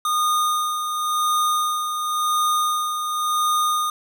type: tone with tremolo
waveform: square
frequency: 1226 Hz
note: D#6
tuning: 26 cents flat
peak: -18 dBFS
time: 0.05-3.9 s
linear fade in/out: 2 ms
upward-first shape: sine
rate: 0.93 Hz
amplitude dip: 50%
effects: none